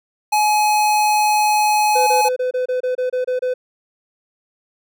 square tone, 845 Hz, G#5, 30 cents sharp, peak -14 dBFS, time 0.32-2.29 s, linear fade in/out 10 ms
triangle tone bursts, 505 Hz, B4, 39 cents sharp, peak -15 dBFS, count 11, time 1.95-3.54 s, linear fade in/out 10 ms, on 120 ms, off 27 ms
effects none

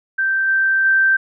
sine tone with level steps, 1563 Hz, G6, 6 cents flat, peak -15 / -13 / -11 dBFS, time 0.18-1.17 s, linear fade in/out 10 ms, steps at 0.47 / 0.84 s, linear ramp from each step 20 ms, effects none

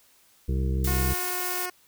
harmonic tone, 65.41 Hz, C2, in tune, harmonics 1 / 2 / 3 / 5 / 6 / 7, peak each -24 / -30 / -34 / -38 / -40 / -41 dBFS, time 0.48-1.14 s, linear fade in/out 10 ms
blue noise, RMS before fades -31 dBFS, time 0.84-1.66 s, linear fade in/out 5 ms
10% pulse tone, 361.8 Hz, F#4, 39 cents flat, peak -23 dBFS, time 0.87-1.7 s, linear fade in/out 5 ms
effects white hiss -60 dBFS RMS until 1.87 s

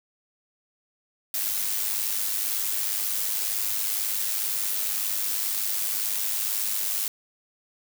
blue noise with amplitude modulation, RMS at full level -25 dBFS, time 1.34-7.08 s, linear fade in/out 2 ms, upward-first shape sine, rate 102 Hz, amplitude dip 50%, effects none

